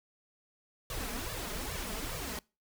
pink noise with flanger, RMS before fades -38 dBFS, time 0.9-2.39 s, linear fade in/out 2 ms, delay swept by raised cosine 1.7 to 4.8 ms, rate 2.4 Hz, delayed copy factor +0.9, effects noise-tail reverb RT60 0.3 s tail -25 dB re dry

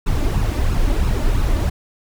brown noise with flanger, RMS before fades -17 dBFS, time 0.06-1.7 s, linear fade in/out 10 ms, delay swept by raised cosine 0.74 to 3.44 ms, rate 3 Hz, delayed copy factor +0.6, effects none

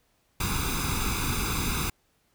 pink noise with comb filter, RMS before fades -28 dBFS, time 0.4-1.9 s, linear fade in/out 5 ms, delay 0.81 ms, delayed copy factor +0.85, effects pink hiss -69 dBFS RMS until 2.34 s

